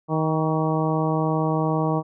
harmonic tone with a mistuned harmonic, 157.5 Hz, D#3, 21 cents sharp, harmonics 1 / 2 / 3 / 4 / 5 / 6 / 7, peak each -23 / -26 / -28 / -29 / -30 / -31 / -31 dBFS, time 0.08-2.03 s, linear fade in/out 50 ms, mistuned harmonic 7, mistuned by +33 cents, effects none

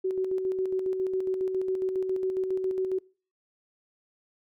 sine tone with tremolo, 376 Hz, F#4, 28 cents sharp, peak -24 dBFS, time 0.04-2.99 s, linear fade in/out 10 ms, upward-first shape square, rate 7.3 Hz, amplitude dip 40%, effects noise-tail reverb RT60 0.4 s tail -24 dB re dry

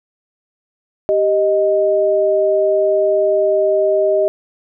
sine tone pair together, 392.3 / 622.3 Hz, G4 / D#5, +1 / 0 cents, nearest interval minor sixth, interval 799 cents, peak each -16 / -13 dBFS, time 1.09-4.28 s, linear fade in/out 0 ms, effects none

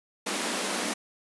pink high-pass noise, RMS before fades -30 dBFS, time 0.26-0.94 s, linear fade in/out 10 ms, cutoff 190 Hz, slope 96 dB/octave, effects resampled to 24000 Hz

